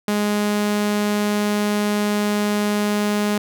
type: tone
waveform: sawtooth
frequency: 207.7 Hz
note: G#3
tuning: in tune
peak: -14 dBFS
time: 0.08-3.38 s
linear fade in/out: 2 ms
effects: none